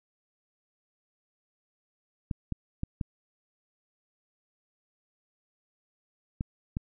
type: clicks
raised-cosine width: 5 ms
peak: -18 dBFS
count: 6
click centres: 2.312 / 2.523 / 2.834 / 3.012 / 6.409 / 6.769 s
effects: none